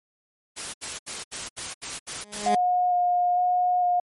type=noise bursts; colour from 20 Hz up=white; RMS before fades=-33 dBFS; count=8; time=0.56-2.497 s; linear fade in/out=20 ms; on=180 ms; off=71 ms
type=tone with exponential growth; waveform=15% pulse; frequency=207.7 Hz; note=G#3; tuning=in tune; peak=-16 dBFS; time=2.14-2.55 s; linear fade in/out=5 ms; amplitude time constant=89 ms
type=tone with vibrato; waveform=sine; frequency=717 Hz; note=F5; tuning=45 cents sharp; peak=-19 dBFS; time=2.46-4 s; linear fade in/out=5 ms; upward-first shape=square; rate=1.1 Hz; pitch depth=10 cents each way
effects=MP3 48 kbps